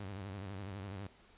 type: tone with vibrato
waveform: sawtooth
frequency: 98 Hz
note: G2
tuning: in tune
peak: -38 dBFS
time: 0-1.07 s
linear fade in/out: 5 ms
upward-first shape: sine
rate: 12 Hz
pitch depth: 110 cents each way
effects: pink hiss -63 dBFS RMS until 1.37 s + resampled to 8000 Hz